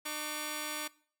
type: tone pair together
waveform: 5% pulse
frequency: 302.4 / 1143 Hz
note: D#4 / D6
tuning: -49 / -47 cents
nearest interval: octave + major seventh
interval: 2302 cents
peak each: -27 dBFS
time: 0.05-0.88 s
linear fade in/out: 10 ms
effects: noise-tail reverb RT60 0.5 s tail -21 dB re dry